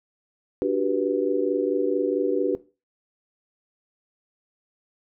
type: chord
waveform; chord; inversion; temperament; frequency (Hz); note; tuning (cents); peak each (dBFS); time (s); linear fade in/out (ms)
sine; G major seventh; second; just; 294 / 367.5 / 392 / 490; D4 / F#4 / G4 / B4; +2 / -12 / 0 / -14; -26; 0.62-2.55; 0
effects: noise-tail reverb RT60 0.3 s tail -17 dB re dry